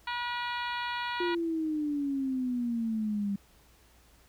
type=harmonic tone; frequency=482.6 Hz; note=B4; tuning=40 cents flat; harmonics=2 / 3 / 4 / 5 / 6 / 7 / 8 / 9; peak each=-34 / -38 / -40 / -42 / -44 / -45 / -46 / -47 dBFS; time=0.07-1.35 s; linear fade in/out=5 ms
type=exponential sweep; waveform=sine; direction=down; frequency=355.5 to 197.3 Hz; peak=-28 dBFS; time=1.2-3.36 s; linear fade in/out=5 ms
effects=added 59 Hz sine -62 dBFS peak until 4.28 s + pink hiss -62 dBFS RMS until 4.28 s